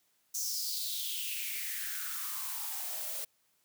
blue noise with high-pass filter sweep, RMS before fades -37 dBFS, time 0.34-3.25 s, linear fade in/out 10 ms, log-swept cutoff 6200 to 510 Hz, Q 5.7, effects white hiss -73 dBFS RMS until 3.64 s + high-pass 80 Hz 12 dB/octave

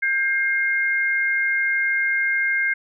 sine tone pair together, 1592.7 / 2126 Hz, G6 / C7, +27 / +27 cents, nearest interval perfect fourth, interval 500 cents, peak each -21 dBFS, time 0.02-2.74 s, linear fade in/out 10 ms, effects none

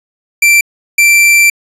45% pulse tone pair in turn, 2348 / 2348 Hz, D7 / D7, -1 / -1 cents, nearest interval unison, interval 0 cents, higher neither, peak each -4 dBFS, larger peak neither, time 0.42-0.61 / 0.98-1.5 s, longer second, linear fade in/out 5 ms, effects resampled to 32000 Hz

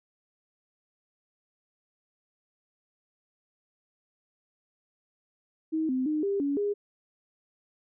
sine tone with pitch steps, 317.1 / 258 / 305.8 / 398.5 / 282.9 / 409.1 Hz, D#4 / C4 / D#4 / G4 / C#4 / G#4, +33 / -24 / -30 / +28 / +35 / -26 cents, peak -25 dBFS, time 5.72-6.74 s, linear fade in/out 20 ms, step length 170 ms, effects none

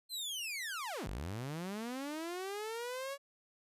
sawtooth linear two-way sweep, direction down then up, 4196 to 40.32 to 566 Hz, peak -35 dBFS, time 0.09-3.18 s, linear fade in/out 50 ms, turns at 1.08 s, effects resampled to 32000 Hz

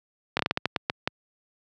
slowing click train, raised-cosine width 0.3 ms, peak -7 dBFS, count 10, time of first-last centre 0.37-1.075 s, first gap 23 ms, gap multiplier 1.29, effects high-pass 100 Hz 12 dB/octave

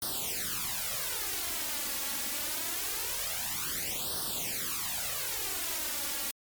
white noise with flanger, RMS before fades -34 dBFS, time 0.02-6.31 s, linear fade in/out 2 ms, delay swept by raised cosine 0.21 to 3.61 ms, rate 0.24 Hz, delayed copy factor +0.9, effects MP3 96 kbps

